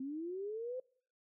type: linear sweep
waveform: sine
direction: up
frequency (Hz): 256.7 to 520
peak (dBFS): -38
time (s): 0-0.8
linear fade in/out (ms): 5
effects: noise-tail reverb RT60 0.5 s tail -23 dB re dry